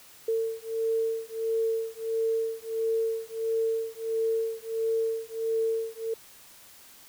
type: beating tone pair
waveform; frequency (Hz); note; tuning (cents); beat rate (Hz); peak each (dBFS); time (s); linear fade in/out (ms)
sine; 449.6 / 451.1; A4 / A4; +37 / +43; 1.5; -29; 0.28-6.14; 5
effects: white hiss -52 dBFS RMS until 7.08 s